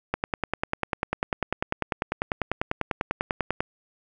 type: click train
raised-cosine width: 0.5 ms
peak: -9 dBFS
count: 36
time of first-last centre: 0.14-3.605 s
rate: 10.1 Hz
effects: none